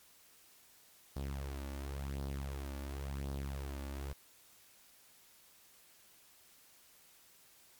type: tone with flanger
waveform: sawtooth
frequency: 68.9 Hz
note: C#2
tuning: 10 cents flat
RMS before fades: -41 dBFS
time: 1.16-4.13 s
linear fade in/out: 5 ms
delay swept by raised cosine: 0.2 to 3.5 ms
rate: 0.93 Hz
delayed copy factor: +0.6
effects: white hiss -63 dBFS RMS until 7.79 s + MP3 96 kbps